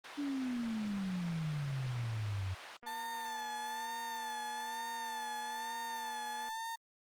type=band-pass noise; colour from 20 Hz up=pink; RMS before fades=-49 dBFS; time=0.04-2.77 s; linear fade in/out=5 ms; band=760 to 4300 Hz; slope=12 dB/octave
type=exponential sweep; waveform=sine; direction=down; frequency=293.7 to 91.3 Hz; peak=-34 dBFS; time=0.17-2.55 s; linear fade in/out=20 ms
type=click train; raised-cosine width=0.5 ms; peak=-39 dBFS; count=875; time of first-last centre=2.83-6.487 s; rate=239 Hz
type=tone with vibrato; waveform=35% pulse; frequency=883 Hz; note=A5; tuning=6 cents sharp; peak=-37 dBFS; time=2.86-6.76 s; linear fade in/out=10 ms; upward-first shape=sine; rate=1.1 Hz; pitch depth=58 cents each way
effects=Opus 24 kbps